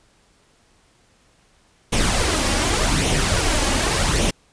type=noise with flanger; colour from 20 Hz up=pink; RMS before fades=-19 dBFS; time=1.92-4.31 s; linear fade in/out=10 ms; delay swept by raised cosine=0.31 to 3.61 ms; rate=0.86 Hz; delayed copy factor=+0.5; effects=pink hiss -58 dBFS RMS until 4.52 s + resampled to 22050 Hz